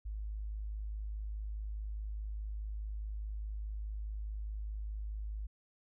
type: tone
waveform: sine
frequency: 52.4 Hz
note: G#1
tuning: 16 cents sharp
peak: -37 dBFS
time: 0.05-5.47 s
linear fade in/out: 10 ms
effects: none